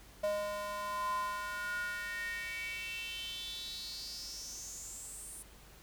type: tone with high-pass filter sweep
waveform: square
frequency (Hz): 205.4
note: G#3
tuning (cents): -19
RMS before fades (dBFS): -40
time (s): 0.23-5.43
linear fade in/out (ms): 10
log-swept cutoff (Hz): 640 to 9600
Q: 6.6
effects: added 50 Hz sine -58 dBFS peak until 5.82 s + pink hiss -58 dBFS RMS until 5.82 s